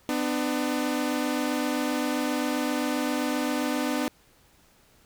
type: tone pair together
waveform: sawtooth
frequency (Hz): 251.6 / 299.2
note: B3 / D4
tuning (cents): +32 / +32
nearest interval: minor third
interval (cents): 300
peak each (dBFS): -24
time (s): 0.09-4.08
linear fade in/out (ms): 0
effects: pink hiss -60 dBFS RMS until 5.05 s